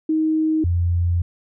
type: tone pair in turn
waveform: sine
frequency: 314.5 / 86.76 Hz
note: D#4 / F2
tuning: +19 / -11 cents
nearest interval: octave + minor seventh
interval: 2230 cents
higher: first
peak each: -16 dBFS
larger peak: neither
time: 0.09-0.64 / 0.64-1.22 s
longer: second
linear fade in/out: 5 ms
effects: none